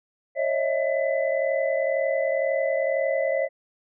sine tone cluster, 545 / 616 / 658 / 2006 Hz, C#5 / D#5 / E5 / B6, -29 / -17 / -3 / +26 cents, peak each -24 / -28 / -27 / -32 dBFS, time 0.35-3.49 s, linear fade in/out 50 ms, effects none

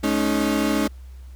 35% pulse chord, Ab suspended fourth, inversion none, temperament equal with one note detuned, 213.1 / 277.2 / 311.1 Hz, Ab3 / Db4 / Eb4, +45 / 0 / 0 cents, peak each -22 dBFS, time 0.03-0.88 s, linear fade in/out 10 ms, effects added 64 Hz sine -37 dBFS peak until 1.35 s + pink hiss -58 dBFS RMS until 1.35 s

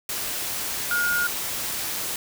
sine tone in noise, 1429 Hz, F6, 39 cents sharp, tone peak -21 dBFS, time 0.91-1.27 s, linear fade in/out 2 ms, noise white, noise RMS -29 dBFS, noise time 0.09-2.16 s, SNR +5 dB, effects none

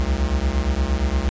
square beating tone pair, 62.8 / 71.4 Hz, B1 / D2, +30 / -48 cents, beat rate 8.6 Hz, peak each -22 dBFS, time 0-1.29 s, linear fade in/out 0 ms, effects resampled to 16000 Hz

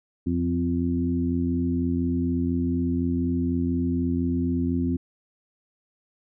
harmonic tone with a mistuned harmonic, 85.9 Hz, F2, 28 cents flat, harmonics 1 / 2 / 3 / 4, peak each -28 / -29 / -24 / -33 dBFS, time 0.26-4.97 s, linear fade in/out 10 ms, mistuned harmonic 2, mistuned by +18 cents, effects none

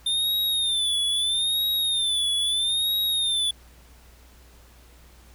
square tone with vibrato, 3596 Hz, A7, 37 cents sharp, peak -22 dBFS, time 0.06-3.51 s, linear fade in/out 5 ms, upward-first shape sine, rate 0.77 Hz, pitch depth 96 cents each way, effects added 60 Hz sine -50 dBFS peak until 5.34 s + pink hiss -55 dBFS RMS until 5.34 s

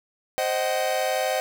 45% pulse chord, C diminished, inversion none, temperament equal with one note detuned, 523.3 / 622.3 / 755.1 Hz, C5 / Eb5 / Gb5, 0 / 0 / +35 cents, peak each -27 dBFS, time 0.38-1.4 s, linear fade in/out 0 ms, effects none

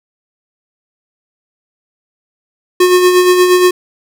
square tone with tremolo, 362.1 Hz, F#4, 37 cents flat, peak -5 dBFS, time 2.8-3.71 s, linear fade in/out 5 ms, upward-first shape sine, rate 8.5 Hz, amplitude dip 45%, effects none

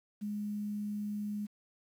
sine tone with quantisation, 207.7 Hz, G#3, in tune, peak -34 dBFS, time 0.21-1.47 s, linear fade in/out 20 ms, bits 10, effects none

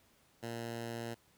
10% pulse tone, 116.54 Hz, A#2, in tune, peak -31 dBFS, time 0.42-1.15 s, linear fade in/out 20 ms, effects pink hiss -68 dBFS RMS until 1.37 s + high-pass 60 Hz 12 dB/octave

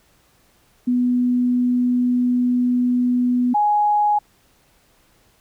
sine tone pair in turn, 246.9 / 833.8 Hz, B3 / G#5, 0 / +7 cents, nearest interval octave + major sixth, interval 2107 cents, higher second, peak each -15 / -14 dBFS, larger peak second, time 0.87-3.54 / 3.54-4.19 s, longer first, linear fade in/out 10 ms, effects pink hiss -58 dBFS RMS until 5.4 s

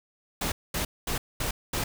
pink noise bursts, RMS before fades -29 dBFS, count 5, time 0.41-1.84 s, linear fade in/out 5 ms, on 110 ms, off 220 ms, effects none

